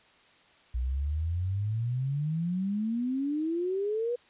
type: exponential sweep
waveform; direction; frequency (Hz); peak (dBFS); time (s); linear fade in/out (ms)
sine; up; 59.3 to 492.8; -27; 0.74-4.16; 10
effects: white hiss -60 dBFS RMS until 4.29 s + resampled to 8000 Hz